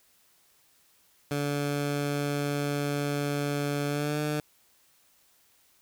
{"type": "tone with pitch glide", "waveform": "15% pulse", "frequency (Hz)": [144.1, 149.87], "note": ["D3", "D3"], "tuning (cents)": [-33, 35], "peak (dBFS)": -21, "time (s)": [1.31, 4.4], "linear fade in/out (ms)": 2, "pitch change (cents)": 68, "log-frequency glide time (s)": [3.88, 4.19], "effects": ["white hiss -64 dBFS RMS until 5.81 s"]}